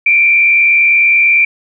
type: tone with frequency modulation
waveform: sine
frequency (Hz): 2361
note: D7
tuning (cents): +9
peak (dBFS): -6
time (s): 0.06-1.45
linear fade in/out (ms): 5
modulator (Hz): 71.2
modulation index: 0.84
effects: none